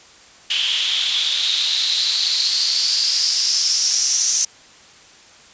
white noise with band-pass filter sweep, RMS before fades -19 dBFS, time 0.5-4.45 s, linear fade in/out 5 ms, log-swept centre 3100 to 6100 Hz, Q 6.7, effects white hiss -46 dBFS RMS until 5.53 s + resampled to 16000 Hz

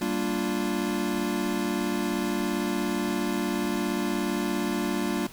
square chord, G minor seventh, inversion none, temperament equal, 196 / 233.1 / 293.7 / 349.2 Hz, G3 / Bb3 / D4 / F4, 0 / 0 / 0 / 0 cents, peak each -32 dBFS, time 0.01-5.27 s, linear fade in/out 5 ms, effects pink hiss -47 dBFS RMS until 5.32 s

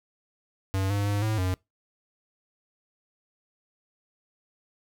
square tone with pitch steps, 96.1 / 101.3 / 102.1 / 108.9 / 92.3 Hz, G2 / G#2 / G#2 / A2 / F#2, -34 / -43 / -29 / -17 / -4 cents, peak -25 dBFS, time 0.74-1.54 s, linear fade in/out 0 ms, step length 160 ms, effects noise-tail reverb RT60 0.2 s tail -24 dB re dry

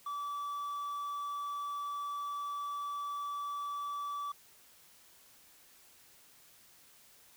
triangle tone, 1154 Hz, D6, 31 cents flat, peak -34 dBFS, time 0.06-4.32 s, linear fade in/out 5 ms, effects white hiss -61 dBFS RMS until 7.36 s

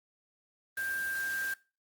sine tone in noise, 1587 Hz, G6, 21 cents sharp, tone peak -32 dBFS, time 0.77-1.54 s, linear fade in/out 5 ms, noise white, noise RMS -44 dBFS, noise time 0.77-1.54 s, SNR +9 dB, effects noise-tail reverb RT60 0.3 s tail -20 dB re dry + Opus 32 kbps

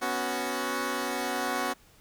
10% pulse chord, B suspended second, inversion none, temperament equal, 246.9 / 277.2 / 370 Hz, B3 / C#4 / F#4, 0 / 0 / 0 cents, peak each -25 dBFS, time 0.01-1.74 s, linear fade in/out 20 ms, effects pink hiss -59 dBFS RMS until 2 s

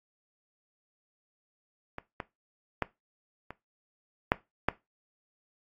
clicks, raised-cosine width 0.5 ms, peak -22 / -19 / -12 / -25 / -6 / -8 dBFS, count 6, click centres 1.984 / 2.202 / 2.823 / 3.506 / 4.319 / 4.686 s, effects noise-tail reverb RT60 0.2 s tail -18 dB re dry + AAC 32 kbps

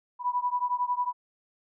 sine beating tone pair, 980 / 991 Hz, B5 / B5, -14 / +6 cents, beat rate 11 Hz, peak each -28 / -29 dBFS, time 0.19-1.13 s, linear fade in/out 50 ms, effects none

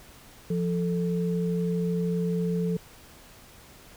sine tone pair together, 173.41 / 440 Hz, F3 / A4, -12 / 0 cents, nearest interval octave + major third, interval 1612 cents, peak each -25 / -30 dBFS, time 0.5-2.77 s, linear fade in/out 5 ms, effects pink hiss -51 dBFS RMS until 3.96 s

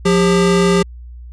square tone pair together, 177.9 / 399.4 Hz, F3 / G4, +32 / +32 cents, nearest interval octave + major second, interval 1400 cents, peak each -14 dBFS, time 0.05-0.83 s, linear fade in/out 10 ms, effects added 60 Hz sine -31 dBFS peak until 1.32 s + resampled to 22050 Hz

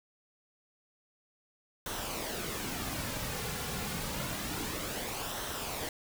pink noise with flanger, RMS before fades -37 dBFS, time 1.86-5.89 s, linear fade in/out 2 ms, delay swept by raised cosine 0.42 to 3.22 ms, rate 0.28 Hz, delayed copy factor -0.5, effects none

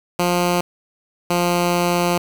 10% pulse tone pair in turn, 176.3 / 174.98 Hz, F3 / F3, +17 / +4 cents, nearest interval unison, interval 13 cents, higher first, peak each -8 dBFS, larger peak neither, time 0.19-0.61 / 1.3-2.18 s, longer second, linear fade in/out 5 ms, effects 7-bit

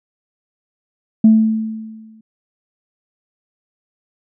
sine tone with exponential decay, 220 Hz, A3, in tune, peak -3 dBFS, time 1.24-2.21 s, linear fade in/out 5 ms, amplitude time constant 210 ms, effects tanh soft clip ceiling -1 dBFS

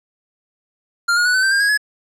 square tone with pitch steps, 1396.9 / 1436.2 / 1476.5 / 1518.1 / 1560.7 / 1604.6 / 1649.7 / 1696.1 Hz, F6 / F6 / F#6 / F#6 / G6 / G6 / G#6 / G#6, 0 / +48 / -4 / +44 / -8 / +40 / -12 / +36 cents, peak -14 dBFS, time 1.08-1.776 s, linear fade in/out 10 ms, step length 87 ms, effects low-pass 9000 Hz 12 dB/octave + 9-bit

